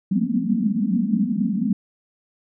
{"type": "band-pass noise", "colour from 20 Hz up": "pink", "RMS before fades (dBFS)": -21, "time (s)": [0.11, 1.73], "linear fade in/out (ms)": 5, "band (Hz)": [180, 260], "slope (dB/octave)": 96, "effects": []}